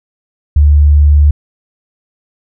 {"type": "tone", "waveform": "sine", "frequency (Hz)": 73.42, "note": "D2", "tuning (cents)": 0, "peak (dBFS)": -3, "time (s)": [0.56, 1.31], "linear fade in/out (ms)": 5, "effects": []}